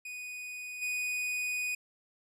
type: tone with level steps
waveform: 45% pulse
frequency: 2480 Hz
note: D#7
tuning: 6 cents flat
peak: -39 / -31 dBFS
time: 0.05-1.75 s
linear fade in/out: 5 ms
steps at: 0.81 s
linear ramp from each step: 20 ms
effects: low-pass 12000 Hz 12 dB/octave